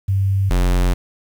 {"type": "tone pair in turn", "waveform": ["sine", "square"], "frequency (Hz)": [97.3, 45], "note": ["G2", "F#1"], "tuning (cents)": [-12, -47], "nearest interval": "octave + minor second", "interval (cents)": 1335, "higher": "first", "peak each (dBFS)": -14, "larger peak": "neither", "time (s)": [[0.08, 0.5], [0.5, 0.94]], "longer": "second", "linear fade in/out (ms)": 10, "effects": ["8-bit"]}